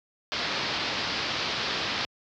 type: low-pass noise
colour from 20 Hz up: white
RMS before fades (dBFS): -30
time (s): 0.32-2.05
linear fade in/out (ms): 0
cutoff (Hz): 5000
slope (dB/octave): 48
effects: high-pass 80 Hz 12 dB/octave